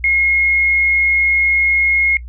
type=tone; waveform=sine; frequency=2156 Hz; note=C#7; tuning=49 cents flat; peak=-11 dBFS; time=0.04-2.17 s; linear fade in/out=2 ms; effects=noise-tail reverb RT60 0.1 s tail -20 dB re dry + added 60 Hz sine -28 dBFS peak until 2.28 s